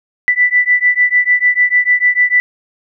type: beating tone pair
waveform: sine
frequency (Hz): 1975.5 / 1982.2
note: B6 / B6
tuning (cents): 0 / +6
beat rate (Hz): 6.7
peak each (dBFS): -12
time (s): 0.28-2.4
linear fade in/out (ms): 0
effects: none